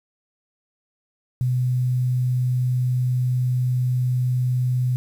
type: tone with quantisation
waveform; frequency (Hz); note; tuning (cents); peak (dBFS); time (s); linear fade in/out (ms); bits
sine; 125.7; B2; +31; -18; 1.41-4.96; 0; 8
effects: none